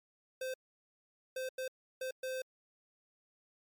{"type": "tone bursts at uneven times", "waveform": "square", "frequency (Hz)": 518, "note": "C5", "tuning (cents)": -17, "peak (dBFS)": -37, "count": 5, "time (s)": [[0.41, 0.54], [1.36, 1.49], [1.58, 1.68], [2.01, 2.11], [2.23, 2.42]], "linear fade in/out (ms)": 5, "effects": ["MP3 96 kbps"]}